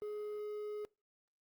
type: tone with quantisation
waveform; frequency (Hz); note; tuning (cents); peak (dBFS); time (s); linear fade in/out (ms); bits
triangle; 420.1; G#4; +20; -37; 0.02-0.85; 0; 11
effects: noise-tail reverb RT60 0.3 s tail -25 dB re dry + Opus 24 kbps